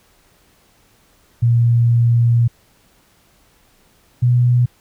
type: tone pair in turn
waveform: sine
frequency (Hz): 118 / 122.52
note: A#2 / B2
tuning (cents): +22 / -13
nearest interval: minor second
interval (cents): 65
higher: second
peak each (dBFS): -10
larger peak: neither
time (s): 1.42-2.48 / 4.22-4.66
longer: first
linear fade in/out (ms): 10
effects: pink hiss -55 dBFS RMS until 4.8 s